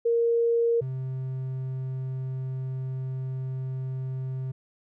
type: tone pair in turn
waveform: sine / triangle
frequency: 466.2 / 130.82 Hz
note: A#4 / C3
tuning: 0 / 0 cents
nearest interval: octave + minor seventh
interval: 2200 cents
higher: first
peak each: -20 / -27 dBFS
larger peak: first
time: 0.05-0.81 / 0.81-4.52 s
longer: second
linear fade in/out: 10 ms
effects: none